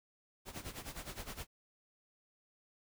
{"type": "noise with tremolo", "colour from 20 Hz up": "pink", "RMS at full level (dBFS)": -43, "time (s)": [0.45, 1.47], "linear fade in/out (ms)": 50, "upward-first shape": "sine", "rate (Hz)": 9.7, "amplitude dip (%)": 80, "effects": []}